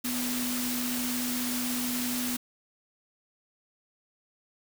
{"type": "tone in noise", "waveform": "sine", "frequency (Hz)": 246.9, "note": "B3", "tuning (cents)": 0, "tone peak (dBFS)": -31, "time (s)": [0.04, 2.37], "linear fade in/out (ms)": 10, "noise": "white", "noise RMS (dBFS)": -33, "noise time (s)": [0.04, 2.37], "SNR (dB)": -1, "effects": []}